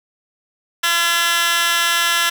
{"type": "tone with high-pass filter", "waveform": "15% pulse", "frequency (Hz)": 340.2, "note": "F4", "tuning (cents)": -45, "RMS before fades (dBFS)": -17, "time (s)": [0.83, 2.3], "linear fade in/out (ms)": 10, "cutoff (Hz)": 2000, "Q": 2.1, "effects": []}